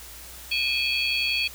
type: tone cluster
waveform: sine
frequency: 2450 / 2581 / 3305 / 4459 Hz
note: D#7 / E7 / G#7 / C#8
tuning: -27 / -37 / -9 / +9 cents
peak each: -28 dBFS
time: 0.51-1.48 s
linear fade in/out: 10 ms
effects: added 60 Hz sine -47 dBFS peak until 1.54 s + white hiss -43 dBFS RMS until 1.54 s